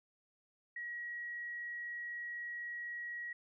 sine tone, 1908 Hz, A#6, 40 cents sharp, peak -40 dBFS, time 0.76-3.33 s, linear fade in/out 5 ms, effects none

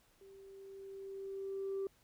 sine tone with level ramp, 390 Hz, G4, 9 cents flat, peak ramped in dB -55 to -33 dBFS, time 0.21-1.87 s, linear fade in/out 2 ms, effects tanh soft clip ceiling -33 dBFS + pink hiss -70 dBFS RMS until 2.03 s

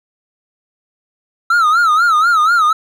triangle tone with vibrato, 1316 Hz, E6, 3 cents flat, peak -7 dBFS, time 1.5-2.73 s, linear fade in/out 5 ms, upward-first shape sine, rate 4.1 Hz, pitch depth 140 cents each way, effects none

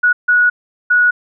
sine tone bursts at uneven times, 1462 Hz, F#6, 21 cents flat, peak -8 dBFS, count 3, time 0.03-0.13 / 0.28-0.5 / 0.9-1.11 s, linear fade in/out 10 ms, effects none

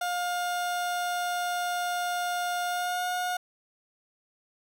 30% pulse tone with pitch glide, 710 to 721.6 Hz, F5 to F#5, +28 to -44 cents, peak -25 dBFS, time 0.01-3.37 s, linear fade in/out 5 ms, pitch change +28 cents, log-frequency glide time 2.65-3.08 s, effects none

